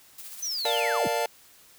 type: noise with tremolo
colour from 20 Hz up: blue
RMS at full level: -40 dBFS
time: 0.18-0.81 s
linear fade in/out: 5 ms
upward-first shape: sine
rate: 15 Hz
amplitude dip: 45%
type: linear sweep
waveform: sine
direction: down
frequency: 6180 to 65.41 Hz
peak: -28 dBFS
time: 0.42-1.08 s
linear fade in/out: 10 ms
type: chord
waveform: square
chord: Bb major seventh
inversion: none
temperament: equal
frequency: 466.2 / 587.3 / 698.5 / 880 Hz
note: Bb4 / D5 / F5 / A5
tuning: 0 / 0 / 0 / 0 cents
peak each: -31 dBFS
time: 0.65-1.26 s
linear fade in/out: 2 ms
effects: white hiss -55 dBFS RMS until 1.78 s